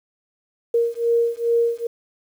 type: beating tone pair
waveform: sine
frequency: 466.2 / 468.6 Hz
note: A#4 / A#4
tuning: 0 / +9 cents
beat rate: 2.4 Hz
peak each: -20 dBFS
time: 0.74-1.87 s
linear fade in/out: 5 ms
effects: 8-bit